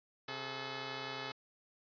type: tone pair together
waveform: 5% pulse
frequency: 132.81 / 430 Hz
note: C3 / A4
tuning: +26 / -40 cents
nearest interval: octave + minor sixth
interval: 2034 cents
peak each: -33 / -30 dBFS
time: 0.28-1.32 s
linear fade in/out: 5 ms
effects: resampled to 11025 Hz